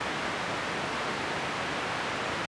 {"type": "low-pass noise", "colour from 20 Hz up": "white", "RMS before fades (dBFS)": -32, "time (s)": [0, 2.46], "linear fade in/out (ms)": 10, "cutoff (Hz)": 1900, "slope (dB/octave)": 12, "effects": ["high-pass 100 Hz 12 dB/octave", "resampled to 22050 Hz"]}